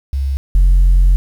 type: tone pair in turn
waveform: sine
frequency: 68.1 / 44.37 Hz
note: C#2 / F1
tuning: -30 / +28 cents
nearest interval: perfect fifth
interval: 742 cents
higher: first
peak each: -14 / -4 dBFS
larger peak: second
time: 0.13-0.37 / 0.55-1.16 s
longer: second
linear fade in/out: 0 ms
effects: tanh soft clip ceiling -5 dBFS + 7-bit